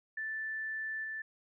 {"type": "tone with level steps", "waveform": "sine", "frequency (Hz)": 1760, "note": "A6", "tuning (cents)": 0, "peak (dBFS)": [-35, -37], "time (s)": [0.17, 1.22], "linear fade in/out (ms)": 5, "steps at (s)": 1.04, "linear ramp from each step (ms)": 2, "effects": []}